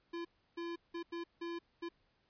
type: tone bursts at uneven times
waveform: square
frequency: 340 Hz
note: F4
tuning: 46 cents flat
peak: -40 dBFS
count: 6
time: 0.13-0.25 / 0.57-0.76 / 0.94-1.03 / 1.12-1.24 / 1.41-1.59 / 1.82-1.89 s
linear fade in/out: 10 ms
effects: pink hiss -75 dBFS RMS until 2.29 s + resampled to 11025 Hz